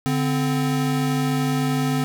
square tone pair together, 145.08 / 258.5 Hz, D3 / C4, -21 / -21 cents, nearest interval minor seventh, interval 1000 cents, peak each -23 dBFS, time 0.06-2.04 s, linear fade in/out 0 ms, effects none

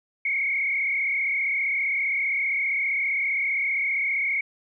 sine tone with frequency modulation, 2200 Hz, C#7, 14 cents flat, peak -22 dBFS, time 0.25-4.41 s, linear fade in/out 5 ms, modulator 35.2 Hz, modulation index 2.2, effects none

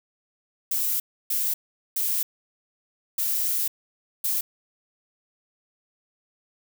violet noise bursts at uneven times, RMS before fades -25 dBFS, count 5, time 0.71-1 / 1.3-1.54 / 1.96-2.23 / 3.18-3.68 / 4.24-4.41 s, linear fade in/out 5 ms, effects none

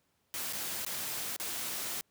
white noise with dropouts, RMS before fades -37 dBFS, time 0.34-2.01 s, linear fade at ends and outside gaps 0 ms, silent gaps 0.526-0.533 / 0.849-0.864 / 1.363-1.399 s, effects pink hiss -75 dBFS RMS until 2.1 s + high-pass 80 Hz 12 dB/octave

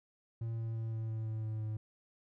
triangle tone with pitch steps, 114.2 / 113.35 / 112.5 / 111.66 / 110.82 / 109.99 / 109.17 / 108.35 Hz, A#2 / A#2 / A2 / A2 / A2 / A2 / A2 / A2, -35 / -48 / +39 / +26 / +13 / 0 / -13 / -26 cents, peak -33 dBFS, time 0.41-1.77 s, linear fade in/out 5 ms, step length 170 ms, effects none

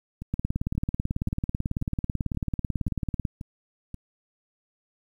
two click trains, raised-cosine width 5 ms, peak -14 / -23 dBFS, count 54 / 8, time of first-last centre 0.34-3.252 / 0.22-3.943 s, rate 18.2 / 1.88 Hz, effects 9-bit

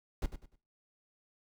brown noise with echo, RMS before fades -31 dBFS, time 0.22-0.26 s, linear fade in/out 2 ms, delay 99 ms, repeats 3, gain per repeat -11 dB, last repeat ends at 0.557 s, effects noise-tail reverb RT60 0.3 s tail -17 dB re dry

